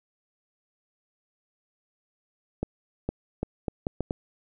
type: accelerating click train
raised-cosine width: 2 ms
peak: -14 dBFS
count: 7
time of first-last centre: 2.63-4.109 s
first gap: 460 ms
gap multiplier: 0.74
effects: none